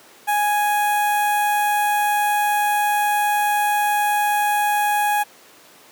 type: tone with notch filter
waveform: sawtooth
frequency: 830.6 Hz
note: G#5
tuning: in tune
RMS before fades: -19 dBFS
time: 0.27-5.24 s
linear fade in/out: 20 ms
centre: 4700 Hz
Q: 0.7
effects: pink hiss -47 dBFS RMS until 5.91 s + high-pass 300 Hz 12 dB/octave